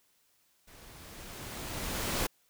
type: noise with level ramp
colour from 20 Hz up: pink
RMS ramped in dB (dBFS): -55 to -30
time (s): 0.67-2.27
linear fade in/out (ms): 10
effects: white hiss -70 dBFS RMS until 2.49 s